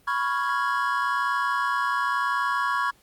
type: chord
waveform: triangle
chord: C# dominant seventh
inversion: third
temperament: equal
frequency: 987.8 / 1108.7 / 1396.9 / 1661.2 Hz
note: B5 / C#6 / E#6 / G#6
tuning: 0 / 0 / 0 / 0 cents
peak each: -27 / -24 / -29 / -27 dBFS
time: 0.07-2.91 s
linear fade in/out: 10 ms
effects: pink hiss -60 dBFS RMS until 3.02 s + Opus 32 kbps